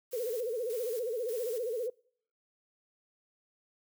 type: noise with tremolo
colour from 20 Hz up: blue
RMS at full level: -46 dBFS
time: 0.11-1.88 s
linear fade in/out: 20 ms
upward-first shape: square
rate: 1.7 Hz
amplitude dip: 60%
type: tone with vibrato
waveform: sine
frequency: 470 Hz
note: A#4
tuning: 14 cents sharp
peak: -31 dBFS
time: 0.13-1.9 s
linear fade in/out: 5 ms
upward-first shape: sine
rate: 15 Hz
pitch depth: 150 cents each way
effects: noise-tail reverb RT60 0.6 s tail -25 dB re dry